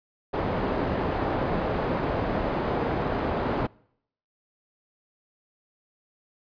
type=low-pass noise; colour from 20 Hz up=white; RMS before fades=-27 dBFS; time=0.33-3.67 s; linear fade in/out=10 ms; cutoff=700 Hz; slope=12 dB/octave; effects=noise-tail reverb RT60 0.7 s tail -25 dB re dry + resampled to 11025 Hz